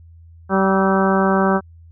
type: harmonic tone with a mistuned harmonic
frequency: 192.7 Hz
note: G3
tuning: 29 cents flat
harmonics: 1 / 2 / 3 / 4 / 5 / 6 / 7 / 8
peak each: -17 / -20 / -22 / -23 / -24 / -25 / -25 / -26 dBFS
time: 0.49-1.61 s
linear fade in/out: 50 ms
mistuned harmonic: 7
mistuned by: -45 cents
effects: added 83 Hz sine -41 dBFS peak until 1.91 s